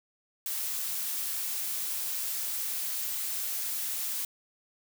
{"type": "noise", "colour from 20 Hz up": "blue", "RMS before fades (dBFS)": -33, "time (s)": [0.46, 4.25], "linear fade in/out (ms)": 2, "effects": []}